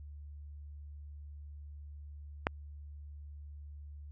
click, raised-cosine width 0.5 ms, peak -13 dBFS, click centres 2.469 s, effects added 73 Hz sine -45 dBFS peak until 4.11 s

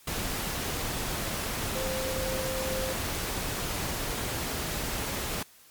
sine tone in noise, 523.3 Hz, C5, in tune, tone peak -32 dBFS, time 1.75-2.93 s, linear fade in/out 5 ms, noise pink, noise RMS -32 dBFS, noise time 0.07-5.43 s, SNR -3 dB, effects white hiss -56 dBFS RMS until 5.7 s + MP3 96 kbps

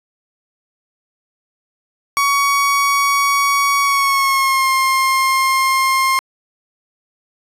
30% pulse tone with pitch glide, 1125 to 1061.9 Hz, C#6 to C6, +25 to +25 cents, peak -10 dBFS, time 2.17-6.19 s, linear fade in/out 0 ms, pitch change -100 cents, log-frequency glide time 3.81-4.69 s, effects resampled to 32000 Hz

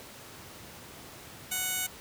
15% pulse tone with band-pass filter, 740 Hz, F#5, in tune, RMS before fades -32 dBFS, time 1.51-1.87 s, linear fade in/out 10 ms, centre 11000 Hz, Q 0.76, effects pink hiss -47 dBFS RMS until 2 s + high-pass 80 Hz 12 dB/octave

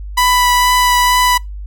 sawtooth tone with vibrato, 990 Hz, B5, 4 cents sharp, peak -6 dBFS, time 0.17-1.38 s, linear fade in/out 10 ms, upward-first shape triangle, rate 2.2 Hz, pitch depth 12 cents each way, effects noise-tail reverb RT60 0.2 s tail -25 dB re dry + added 50 Hz sine -24 dBFS peak until 1.66 s

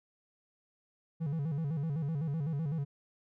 triangle tone with vibrato, 151.7 Hz, D#3, 44 cents flat, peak -29 dBFS, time 1.2-2.85 s, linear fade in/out 20 ms, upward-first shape square, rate 7.9 Hz, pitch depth 130 cents each way, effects none

